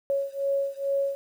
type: beating tone pair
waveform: sine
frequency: 553 / 555.3 Hz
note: C#5 / C#5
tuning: -4 / +3 cents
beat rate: 2.3 Hz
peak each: -27 / -28 dBFS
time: 0.1-1.15 s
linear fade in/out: 0 ms
effects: 9-bit